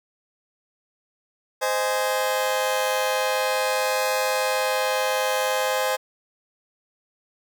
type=chord; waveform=sawtooth; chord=Ab major; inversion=first; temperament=just; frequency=519.1 / 623 / 830.6 Hz; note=C5 / Eb5 / Ab5; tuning=-14 / +2 / 0 cents; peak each=-20 / -24 / -23 dBFS; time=1.61-5.97 s; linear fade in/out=20 ms; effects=none